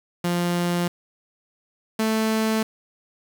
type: tone pair in turn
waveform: sawtooth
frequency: 174.61 / 220 Hz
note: F3 / A3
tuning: 0 / 0 cents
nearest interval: major third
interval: 400 cents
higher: second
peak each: -17 / -16 dBFS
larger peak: second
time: 0.24-0.88 / 1.99-2.63 s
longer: neither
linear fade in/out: 5 ms
effects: 7-bit